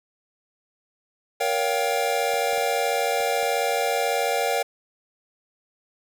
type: chord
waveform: square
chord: G half-diminished seventh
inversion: first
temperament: just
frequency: 470.4 / 564.5 / 705.6 / 784 Hz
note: Bb4 / Db5 / F5 / G5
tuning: +16 / +31 / +18 / 0 cents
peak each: -28 dBFS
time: 1.4-4.63 s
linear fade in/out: 10 ms
type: clicks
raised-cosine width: 1 ms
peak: -30 dBFS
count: 5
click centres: 2.338 / 2.531 / 2.579 / 3.204 / 3.43 s
effects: none